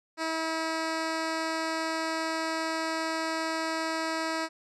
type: tone with low-pass filter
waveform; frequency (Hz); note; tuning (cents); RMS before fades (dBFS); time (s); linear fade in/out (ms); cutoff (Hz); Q
10% pulse; 322.5; E4; -38; -31; 0.17-4.49; 50; 6600; 1.1
effects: none